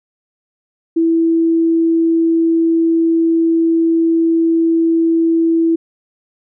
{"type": "tone", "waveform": "sine", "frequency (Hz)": 329.6, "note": "E4", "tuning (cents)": 0, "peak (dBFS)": -10, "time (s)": [0.96, 5.76], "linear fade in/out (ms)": 10, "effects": []}